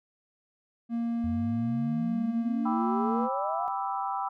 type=tone with pitch glide; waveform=triangle; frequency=233.1 to 229.6 Hz; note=A#3 to A#3; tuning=0 to -26 cents; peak=-25 dBFS; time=0.89-3.29 s; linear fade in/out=50 ms; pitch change=-26 cents; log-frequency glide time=1.47-3.08 s
type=exponential sweep; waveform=sine; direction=up; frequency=82.9 to 740 Hz; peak=-32 dBFS; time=1.24-3.68 s; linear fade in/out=0 ms
type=chord; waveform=sine; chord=E minor seventh; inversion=first; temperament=equal with one note detuned; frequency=787.6 / 987.8 / 1174.7 / 1318.5 Hz; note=G5 / B5 / D6 / E6; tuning=+8 / 0 / 0 / 0 cents; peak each=-32 / -33 / -38 / -36 dBFS; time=2.65-4.29 s; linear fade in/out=10 ms
effects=none